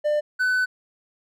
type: tone pair in turn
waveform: triangle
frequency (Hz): 597 / 1504.3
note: D5 / F#6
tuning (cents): +28 / +28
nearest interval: octave + major third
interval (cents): 1600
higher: second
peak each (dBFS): -17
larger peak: neither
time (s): 0.04-0.21 / 0.39-0.66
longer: second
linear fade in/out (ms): 20
effects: none